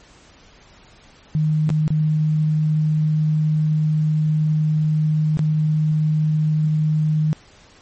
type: tone with dropouts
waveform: sine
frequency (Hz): 154.3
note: D#3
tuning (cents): -14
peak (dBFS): -15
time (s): 1.35-7.33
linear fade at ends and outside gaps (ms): 0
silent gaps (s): 1.692-1.702 / 1.879-1.904 / 5.371-5.392
effects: pink hiss -49 dBFS RMS until 7.81 s + MP3 32 kbps